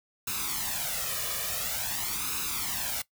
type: noise with flanger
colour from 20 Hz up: white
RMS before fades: -32 dBFS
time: 0.27-3.02 s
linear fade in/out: 5 ms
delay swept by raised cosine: 0.77 to 1.72 ms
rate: 0.48 Hz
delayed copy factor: +0.75
effects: noise-tail reverb RT60 0.1 s tail -19 dB re dry